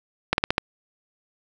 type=slowing click train; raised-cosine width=0.3 ms; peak=-3 dBFS; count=5; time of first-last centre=0.33-0.581 s; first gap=51 ms; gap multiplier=1.14; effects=none